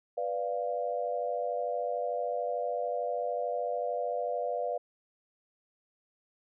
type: chord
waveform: sine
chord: B diminished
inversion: none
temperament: equal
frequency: 493.9 / 587.3 / 698.5 Hz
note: B4 / D5 / F5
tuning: 0 / 0 / 0 cents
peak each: -34 dBFS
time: 0.17-4.78 s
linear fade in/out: 10 ms
effects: none